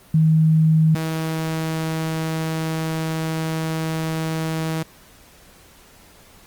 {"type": "tone pair in turn", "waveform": ["sine", "sawtooth"], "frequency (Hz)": [158.4, 160.24], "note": ["D#3", "E3"], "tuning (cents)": [31, -49], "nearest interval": "unison", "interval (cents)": 20, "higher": "second", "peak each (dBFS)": [-12, -18], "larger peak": "first", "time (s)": [[0.14, 0.95], [0.95, 4.83]], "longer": "second", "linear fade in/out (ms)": 5, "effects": ["pink hiss -49 dBFS RMS until 6.46 s", "Opus 32 kbps"]}